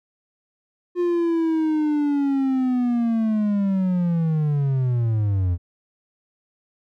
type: linear sweep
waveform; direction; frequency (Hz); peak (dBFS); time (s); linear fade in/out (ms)
triangle; down; 355.5 to 84.7; -16; 0.95-5.58; 50
effects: none